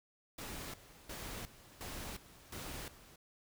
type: noise with tremolo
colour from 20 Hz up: pink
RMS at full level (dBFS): -45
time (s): 0.38-3.16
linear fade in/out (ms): 5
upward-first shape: square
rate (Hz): 1.4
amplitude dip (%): 80
effects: none